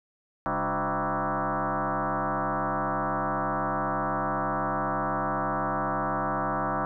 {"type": "tone with frequency modulation", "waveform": "sine", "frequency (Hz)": 196, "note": "G3", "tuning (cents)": 0, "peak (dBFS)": -25, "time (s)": [0.46, 6.85], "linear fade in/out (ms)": 0, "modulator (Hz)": 162, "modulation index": 7.6, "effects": []}